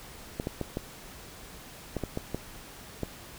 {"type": "clicks", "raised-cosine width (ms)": 2, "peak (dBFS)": -17, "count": 9, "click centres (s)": [0.399, 0.471, 0.613, 0.771, 1.967, 2.037, 2.174, 2.346, 3.033], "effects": ["pink hiss -47 dBFS RMS until 3.38 s"]}